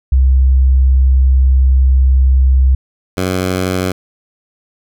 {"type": "tone pair in turn", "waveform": ["sine", "10% pulse"], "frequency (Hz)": [65.41, 92.5], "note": ["C2", "F#2"], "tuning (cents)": [0, 0], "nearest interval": "tritone", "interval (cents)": 600, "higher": "second", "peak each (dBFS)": -6, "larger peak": "neither", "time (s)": [[0.12, 2.75], [3.17, 3.92]], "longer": "first", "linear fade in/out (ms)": 5, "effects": []}